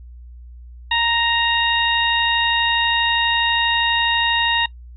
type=harmonic tone; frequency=932.3 Hz; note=A#5; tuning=in tune; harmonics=1 / 2 / 3 / 4; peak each=-21 / -21 / -21 / -21 dBFS; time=0.91-4.66 s; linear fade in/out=5 ms; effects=noise-tail reverb RT60 0.1 s tail -23 dB re dry + added 60 Hz sine -36 dBFS peak until 4.96 s